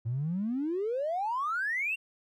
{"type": "exponential sweep", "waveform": "triangle", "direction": "up", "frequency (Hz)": [110, 2794], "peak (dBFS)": -25, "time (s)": [0.05, 1.96], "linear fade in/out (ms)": 20, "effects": ["tanh soft clip ceiling -26 dBFS"]}